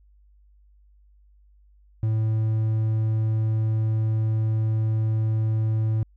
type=tone; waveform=triangle; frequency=110 Hz; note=A2; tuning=in tune; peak=-18 dBFS; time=2.03-6.03 s; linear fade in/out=0 ms; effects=added 50 Hz sine -53 dBFS peak until 6.16 s